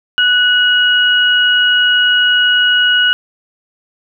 sine tone pair together, 1480 / 2902 Hz, F#6 / F#7, 0 / -34 cents, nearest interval octave, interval 1166 cents, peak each -11 dBFS, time 0.18-3.13 s, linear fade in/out 0 ms, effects none

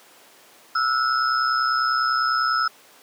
sine tone cluster, 1316 / 1446 / 5150 Hz, E6 / F#6 / E8, -3 / -40 / -41 cents, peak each -20 / -25 / -28 dBFS, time 0.75-2.68 s, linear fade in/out 5 ms, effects pink hiss -50 dBFS RMS until 3.02 s + high-pass 400 Hz 12 dB/octave

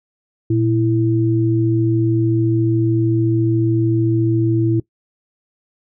sine tone pair together, 116.88 / 330.6 Hz, A#2 / E4, +5 / +5 cents, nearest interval octave + tritone, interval 1800 cents, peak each -16 dBFS, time 0.5-4.8 s, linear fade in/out 5 ms, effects noise-tail reverb RT60 0.1 s tail -20 dB re dry

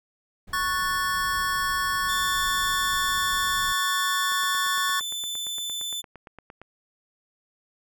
brown noise, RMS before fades -42 dBFS, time 0.47-3.73 s, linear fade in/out 10 ms
square chord, F# minor, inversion second, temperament equal, 1108.7 / 1480 / 1760 Hz, C#6 / F#6 / A6, 0 / 0 / 0 cents, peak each -27 / -32 / -29 dBFS, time 0.53-5 s, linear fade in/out 5 ms
sawtooth tone, 3520 Hz, A7, in tune, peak -26 dBFS, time 2.08-6.02 s, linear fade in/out 20 ms
click train, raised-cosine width 0.5 ms, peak -28 dBFS, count 21, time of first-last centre 4.32-6.616 s, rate 8.71 Hz
effects none

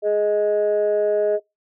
sine tone pair together, 417.5 / 626 Hz, G#4 / D#5, +9 / +10 cents, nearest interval perfect fifth, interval 701 cents, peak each -18 dBFS, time 0.02-1.4 s, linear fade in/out 50 ms, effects noise-tail reverb RT60 0.2 s tail -25 dB re dry + tanh soft clip ceiling -12 dBFS

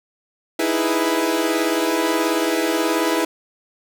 sawtooth chord, E major seventh, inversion third, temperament equal, 311.1 / 329.6 / 415.3 / 493.9 Hz, D#4 / E4 / G#4 / B4, 0 / 0 / 0 / 0 cents, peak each -21 / -17 / -21 / -21 dBFS, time 0.59-3.25 s, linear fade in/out 5 ms, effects none

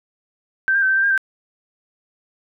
sine tone with pitch steps, 1556 / 1602 / 1538 / 1556 / 1570 / 1611 / 1556 Hz, G6 / G6 / G6 / G6 / G6 / G6 / G6, -13 / +37 / -33 / -13 / +2 / +47 / -13 cents, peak -14 dBFS, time 0.68-1.177 s, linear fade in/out 0 ms, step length 71 ms, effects none

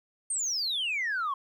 sine exponential sweep, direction down, 8900 to 1058 Hz, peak -26 dBFS, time 0.3-1.34 s, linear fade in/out 5 ms, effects tanh soft clip ceiling -25 dBFS + 11-bit

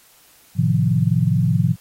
sine chord, F dominant seventh, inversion first, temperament equal, 110 / 130.81 / 155.56 / 174.61 Hz, A2 / C3 / Eb3 / F3, 0 / 0 / 0 / 0 cents, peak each -20 dBFS, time 0.55-1.76 s, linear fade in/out 50 ms, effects white hiss -52 dBFS RMS until 1.8 s + AAC 48 kbps

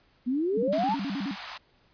sine exponential sweep, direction up, 235.9 to 947 Hz, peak -24 dBFS, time 0.26-0.96 s, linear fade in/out 20 ms
sine tone with vibrato, 233.8 Hz, A#3, 5 cents sharp, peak -29 dBFS, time 0.52-1.36 s, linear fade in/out 50 ms, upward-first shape square, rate 9.5 Hz, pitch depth 300 cents each way
pink high-pass noise, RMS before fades -39 dBFS, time 0.72-1.58 s, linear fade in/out 10 ms, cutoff 680 Hz, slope 48 dB/octave
effects pink hiss -64 dBFS RMS until 1.93 s + resampled to 11025 Hz

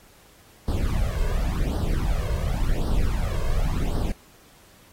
brown noise with flanger, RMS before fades -23 dBFS, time 0.68-4.12 s, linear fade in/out 2 ms, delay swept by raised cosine 0.21 to 1.91 ms, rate 0.91 Hz, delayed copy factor +0.9, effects pink hiss -54 dBFS RMS until 4.92 s + AAC 48 kbps

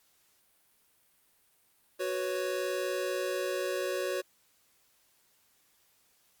square chord, F# suspended fourth, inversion none, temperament equal, 370 / 493.9 / 554.4 Hz, F#4 / B4 / C#5, 0 / 0 / 0 cents, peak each -35 / -38 / -35 dBFS, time 1.99-4.22 s, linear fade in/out 20 ms, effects white hiss -68 dBFS RMS until 6.4 s + Opus 48 kbps

